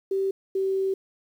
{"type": "tone pair in turn", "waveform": "sine", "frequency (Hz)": [387.5, 384.8], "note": ["G4", "G4"], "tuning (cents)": [-20, -32], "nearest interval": "unison", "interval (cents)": 12, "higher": "first", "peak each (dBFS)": -22, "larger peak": "neither", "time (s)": [[0.11, 0.31], [0.55, 0.94]], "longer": "second", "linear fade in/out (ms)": 5, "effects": ["9-bit"]}